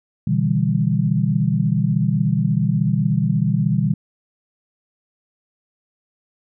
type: chord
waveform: sine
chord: E minor seventh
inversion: second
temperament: just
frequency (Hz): 123.61 / 148.33 / 164.81 / 197.78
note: B2 / D3 / E3 / G3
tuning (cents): +2 / +18 / 0 / +16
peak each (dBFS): -21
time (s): 0.27-3.94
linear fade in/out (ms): 5
effects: none